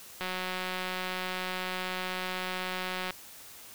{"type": "click train", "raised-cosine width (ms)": 0.3, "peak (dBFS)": -18, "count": 534, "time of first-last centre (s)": [0.21, 3.107], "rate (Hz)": 184, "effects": ["white hiss -49 dBFS RMS until 3.74 s"]}